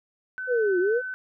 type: tone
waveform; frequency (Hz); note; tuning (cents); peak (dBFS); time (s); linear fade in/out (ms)
sine; 1515; F#6; +40; -30; 0.38-1.14; 0
type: linear two-way sweep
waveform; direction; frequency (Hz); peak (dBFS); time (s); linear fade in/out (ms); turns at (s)
sine; down then up; 516 to 347.1 to 516; -20; 0.47-1.02; 50; 0.79
effects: none